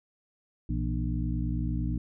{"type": "harmonic tone with a mistuned harmonic", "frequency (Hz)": 59.9, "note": "A#1", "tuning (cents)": 48, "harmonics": [1, 2, 3, 4, 5], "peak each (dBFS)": [-30, -33, -35, -36, -37], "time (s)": [0.69, 1.98], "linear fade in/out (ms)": 5, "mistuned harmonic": 3, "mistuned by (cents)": -110, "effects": []}